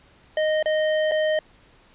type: tone with dropouts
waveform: square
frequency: 620 Hz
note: D#5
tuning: 6 cents flat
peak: -20 dBFS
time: 0.37-1.39 s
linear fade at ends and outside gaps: 2 ms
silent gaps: 0.627-0.658 / 1.113-1.118 s
effects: pink hiss -55 dBFS RMS until 1.94 s + resampled to 8000 Hz